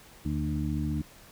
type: harmonic tone with a mistuned harmonic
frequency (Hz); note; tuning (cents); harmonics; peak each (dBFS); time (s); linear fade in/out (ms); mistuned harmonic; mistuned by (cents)
75; D2; +37; 1 / 2 / 3 / 4; -32 / -32 / -34 / -34; 0.25-1.02; 5; 1; +50
effects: pink hiss -53 dBFS RMS until 1.31 s